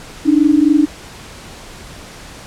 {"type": "tone pair together", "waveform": "sine", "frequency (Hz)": [287.4, 311.1], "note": ["D4", "D#4"], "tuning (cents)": [-37, 0], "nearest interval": "minor second", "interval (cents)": 137, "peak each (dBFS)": -11, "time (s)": [0.25, 0.86], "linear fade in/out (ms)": 20, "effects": ["pink hiss -35 dBFS RMS until 2.46 s", "low-pass 9000 Hz 12 dB/octave"]}